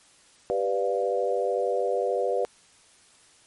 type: chord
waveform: sine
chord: G dominant seventh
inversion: none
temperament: equal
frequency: 392 / 493.9 / 587.3 / 698.5 Hz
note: G4 / B4 / D5 / F5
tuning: 0 / 0 / 0 / 0 cents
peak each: -29 / -26 / -29 / -31 dBFS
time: 0.5-2.45 s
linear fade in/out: 0 ms
effects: white hiss -57 dBFS RMS until 3.46 s + MP3 48 kbps